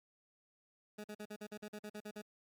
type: tone bursts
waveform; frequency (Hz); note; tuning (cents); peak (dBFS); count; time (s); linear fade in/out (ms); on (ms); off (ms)
20% pulse; 210.1; G#3; +20; -39; 12; 0.98-2.219; 10; 62; 45
effects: MP3 96 kbps